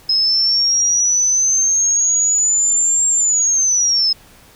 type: linear two-way sweep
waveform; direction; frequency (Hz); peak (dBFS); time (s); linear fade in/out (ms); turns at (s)
sine; up then down; 5120 to 7459 to 5120; -12; 0.09-4.13; 5; 3.08
effects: pink hiss -46 dBFS RMS until 4.55 s